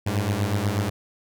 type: beating tone pair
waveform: sawtooth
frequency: 98 / 106.2 Hz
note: G2 / G#2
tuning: 0 / +39 cents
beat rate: 8.2 Hz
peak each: -21 dBFS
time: 0.06-0.9 s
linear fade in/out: 10 ms
effects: none